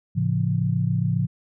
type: chord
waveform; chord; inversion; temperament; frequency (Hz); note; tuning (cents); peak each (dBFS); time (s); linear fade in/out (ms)
sine; A augmented; none; just; 110 / 137.5 / 171.88; A2 / C#3 / E#3; 0 / -14 / -27; -24; 0.15-1.27; 20
effects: none